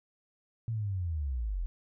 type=linear sweep; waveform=sine; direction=down; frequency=116.54 to 38.61 Hz; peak=-30 dBFS; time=0.68-1.66 s; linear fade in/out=0 ms; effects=none